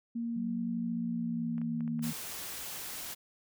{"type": "tone", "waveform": "sine", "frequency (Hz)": 233.1, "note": "A#3", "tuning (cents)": 0, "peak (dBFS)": -32, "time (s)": [0.15, 2.11], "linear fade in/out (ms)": 10}
{"type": "exponential sweep", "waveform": "sine", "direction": "down", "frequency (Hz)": [187.9, 157.5], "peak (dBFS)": -37, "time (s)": [0.36, 2.13], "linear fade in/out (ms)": 5}
{"type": "clicks", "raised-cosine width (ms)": 0.5, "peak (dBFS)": -38, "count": 10, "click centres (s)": [1.581, 1.616, 1.807, 1.878, 1.993, 2.253, 2.525, 2.611, 2.665, 2.726]}
{"type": "noise", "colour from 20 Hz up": "white", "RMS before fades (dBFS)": -41, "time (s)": [2.02, 3.15], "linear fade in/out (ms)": 20}
{"effects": []}